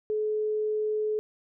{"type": "tone", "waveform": "sine", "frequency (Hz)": 427.9, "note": "A4", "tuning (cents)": -48, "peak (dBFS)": -25, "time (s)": [0.1, 1.19], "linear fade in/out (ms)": 0, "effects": []}